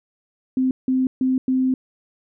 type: tone bursts at uneven times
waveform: sine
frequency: 259.2 Hz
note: C4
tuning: 16 cents flat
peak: -16 dBFS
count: 4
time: 0.57-0.71 / 0.88-1.07 / 1.21-1.38 / 1.48-1.74 s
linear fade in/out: 2 ms
effects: none